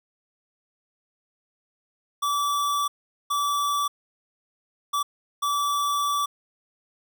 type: tone bursts at uneven times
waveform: square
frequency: 1155 Hz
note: D6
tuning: 29 cents flat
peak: -23 dBFS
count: 4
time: 2.22-2.88 / 3.3-3.88 / 4.93-5.03 / 5.42-6.26 s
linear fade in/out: 10 ms
effects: none